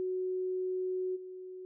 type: tone with level steps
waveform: sine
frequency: 370 Hz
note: F#4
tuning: in tune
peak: -31 / -42 dBFS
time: 0-1.65 s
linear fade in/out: 0 ms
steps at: 1.15 s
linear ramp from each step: 20 ms
effects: none